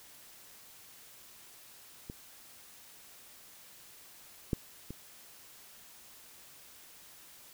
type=clicks; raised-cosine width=3 ms; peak=-28 / -16 / -28 dBFS; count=3; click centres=2.099 / 4.532 / 4.906 s; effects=white hiss -55 dBFS RMS until 7.53 s